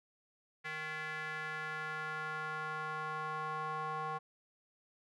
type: tone with band-pass filter sweep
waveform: square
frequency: 155.56 Hz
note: D#3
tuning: in tune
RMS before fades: -40 dBFS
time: 0.64-4.19 s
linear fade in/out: 20 ms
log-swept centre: 1900 to 1000 Hz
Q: 3.2
effects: none